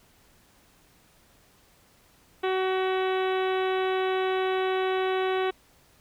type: harmonic tone with a mistuned harmonic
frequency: 376.1 Hz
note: F#4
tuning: 28 cents sharp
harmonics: 1 / 2 / 3 / 4 / 5 / 6 / 7 / 8 / 9 / 10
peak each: -25 / -31 / -35 / -37 / -39 / -41 / -42 / -43 / -44 / -45 dBFS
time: 2.43-5.51 s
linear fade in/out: 10 ms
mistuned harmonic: 10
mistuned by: +37 cents
effects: pink hiss -60 dBFS RMS until 6 s